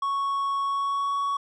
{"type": "tone with pitch glide", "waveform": "triangle", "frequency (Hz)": [1108.7, 1120.3], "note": ["C#6", "C#6"], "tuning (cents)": [0, 18], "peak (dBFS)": -22, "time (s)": [0.02, 1.37], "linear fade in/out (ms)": 5, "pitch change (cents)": 18, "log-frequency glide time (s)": [0.62, 1.15], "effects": ["resampled to 24000 Hz"]}